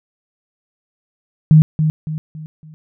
sine tone with echo, 155.56 Hz, D#3, in tune, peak -4 dBFS, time 1.51-1.62 s, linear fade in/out 0 ms, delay 280 ms, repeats 4, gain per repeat -8 dB, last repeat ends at 2.74 s, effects none

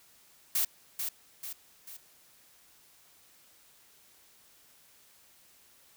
blue noise with echo, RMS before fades -28 dBFS, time 0.55-0.65 s, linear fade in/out 5 ms, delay 440 ms, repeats 3, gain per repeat -6 dB, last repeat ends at 1.97 s, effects white hiss -61 dBFS RMS until 5.96 s

